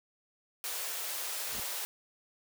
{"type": "high-pass noise", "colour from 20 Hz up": "white", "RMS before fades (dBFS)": -37, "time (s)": [0.64, 1.85], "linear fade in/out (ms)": 0, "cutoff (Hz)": 430, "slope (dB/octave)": 24}
{"type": "noise with exponential growth", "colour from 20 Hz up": "pink", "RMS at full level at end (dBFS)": -38, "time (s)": [1.42, 1.6], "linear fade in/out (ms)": 2, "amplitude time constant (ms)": 39}
{"effects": []}